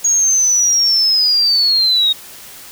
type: linear sweep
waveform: sine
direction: down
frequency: 6645 to 3729 Hz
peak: -10 dBFS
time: 0.04-2.13 s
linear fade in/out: 10 ms
effects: white hiss -36 dBFS RMS until 2.71 s